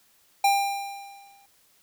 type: tone with exponential decay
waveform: square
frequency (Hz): 797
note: G5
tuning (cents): +28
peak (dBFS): -17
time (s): 0.44-1.46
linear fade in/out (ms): 5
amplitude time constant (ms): 220
effects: white hiss -62 dBFS RMS until 1.82 s